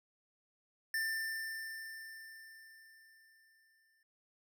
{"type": "tone with exponential decay", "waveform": "square", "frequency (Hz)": 1787, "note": "A6", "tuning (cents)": 26, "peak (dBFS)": -33, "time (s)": [0.94, 4.03], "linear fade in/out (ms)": 2, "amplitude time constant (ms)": 670, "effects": []}